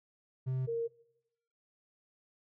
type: tone pair in turn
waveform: triangle / sine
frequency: 129.9 / 462.9 Hz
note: C3 / A#4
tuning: -12 / -12 cents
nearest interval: octave + minor seventh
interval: 2200 cents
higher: second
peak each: -29 / -31 dBFS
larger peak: first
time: 0.46-0.67 / 0.67-0.88 s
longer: neither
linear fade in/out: 20 ms
effects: noise-tail reverb RT60 0.8 s tail -20 dB re dry